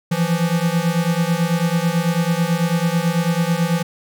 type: beating tone pair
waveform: square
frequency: 164.81 / 173.91 Hz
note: E3 / F3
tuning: 0 / -7 cents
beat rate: 9.1 Hz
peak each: -20 dBFS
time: 0.11-3.83 s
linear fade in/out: 10 ms
effects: none